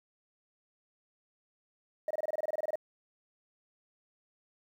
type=tone bursts; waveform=sine; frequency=620 Hz; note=D#5; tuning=6 cents flat; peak=-27 dBFS; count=14; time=2.08-2.756 s; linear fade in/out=2 ms; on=26 ms; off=24 ms; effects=tanh soft clip ceiling -28 dBFS + 10-bit